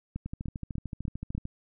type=two click trains; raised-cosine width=5 ms; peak=-23 / -21 dBFS; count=17 / 5; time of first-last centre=0.26-1.454 / 0.16-1.35 s; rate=13.4 / 3.36 Hz; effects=none